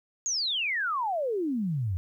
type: exponential sweep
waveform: sine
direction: down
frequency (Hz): 6800 to 84.4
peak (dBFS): -26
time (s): 0.26-1.97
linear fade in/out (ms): 0
effects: 11-bit